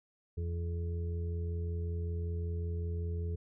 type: harmonic tone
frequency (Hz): 85.3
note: F2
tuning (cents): -40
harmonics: 1 / 2 / 4 / 5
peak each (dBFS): -33 / -45 / -53 / -45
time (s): 0.37-3.36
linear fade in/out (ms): 10
effects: none